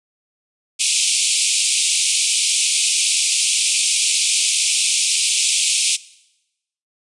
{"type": "band-pass noise", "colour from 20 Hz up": "white", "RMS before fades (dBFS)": -18, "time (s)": [0.79, 5.97], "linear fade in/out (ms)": 20, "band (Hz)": [2300, 9900], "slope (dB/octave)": 96, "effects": ["noise-tail reverb RT60 0.9 s tail -20 dB re dry", "resampled to 24000 Hz"]}